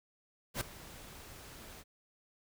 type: noise with ADSR envelope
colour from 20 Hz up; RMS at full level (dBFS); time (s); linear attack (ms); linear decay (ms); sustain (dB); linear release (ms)
pink; -33; 0.54-1.84; 70; 5; -18; 40
effects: none